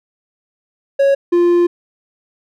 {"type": "tone pair in turn", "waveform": "triangle", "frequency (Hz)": [553, 348.4], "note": ["C#5", "F4"], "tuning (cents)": [-4, -4], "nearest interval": "minor sixth", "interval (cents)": 800, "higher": "first", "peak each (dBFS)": -7, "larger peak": "neither", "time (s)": [[0.99, 1.15], [1.32, 1.67]], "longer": "second", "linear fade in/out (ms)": 10, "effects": []}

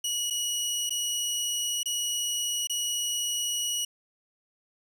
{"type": "tone with dropouts", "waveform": "20% pulse", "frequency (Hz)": 2916, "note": "F#7", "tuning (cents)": -26, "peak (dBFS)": -22, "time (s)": [0.04, 3.85], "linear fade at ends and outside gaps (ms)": 5, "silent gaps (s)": [[0.301, 0.306], [0.895, 0.905], [1.832, 1.857], [2.672, 2.696]], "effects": []}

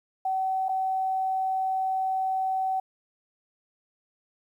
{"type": "tone with dropouts", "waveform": "sine", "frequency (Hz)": 760, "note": "F#5", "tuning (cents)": 46, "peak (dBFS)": -24, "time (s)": [0.25, 2.8], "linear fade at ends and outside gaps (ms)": 5, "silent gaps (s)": [0.685, 0.691], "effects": ["10-bit"]}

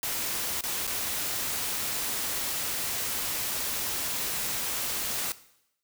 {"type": "noise with dropouts", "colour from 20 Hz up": "white", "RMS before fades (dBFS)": -31, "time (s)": [0.03, 5.32], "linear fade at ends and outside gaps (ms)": 1, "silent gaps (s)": [[0.609, 0.637], [0.869, 0.875]], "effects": ["noise-tail reverb RT60 0.8 s tail -17 dB re dry"]}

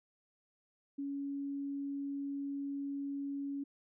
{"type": "tone", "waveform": "sine", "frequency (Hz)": 280, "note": "C#4", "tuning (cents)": 18, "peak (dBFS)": -36, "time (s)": [0.98, 3.64], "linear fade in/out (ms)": 10, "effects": []}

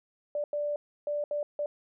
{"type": "tone bursts at uneven times", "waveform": "sine", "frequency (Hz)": 587.3, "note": "D5", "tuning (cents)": 0, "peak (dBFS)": -28, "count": 5, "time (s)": [[0.35, 0.44], [0.53, 0.76], [1.07, 1.24], [1.31, 1.43], [1.59, 1.66]], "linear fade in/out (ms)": 2, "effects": []}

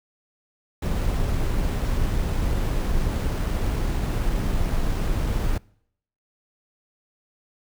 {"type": "noise with sample-and-hold", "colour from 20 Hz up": "brown", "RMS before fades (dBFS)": -23, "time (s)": [0.82, 5.58], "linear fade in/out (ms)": 5, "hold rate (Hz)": 11025, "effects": ["noise-tail reverb RT60 0.7 s tail -25 dB re dry"]}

